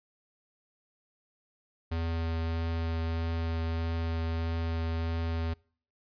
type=tone with vibrato; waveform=square; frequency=82.41 Hz; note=E2; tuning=in tune; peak=-30 dBFS; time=1.91-5.54 s; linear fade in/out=10 ms; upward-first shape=triangle; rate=1.6 Hz; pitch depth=10 cents each way; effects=noise-tail reverb RT60 0.5 s tail -26 dB re dry + resampled to 11025 Hz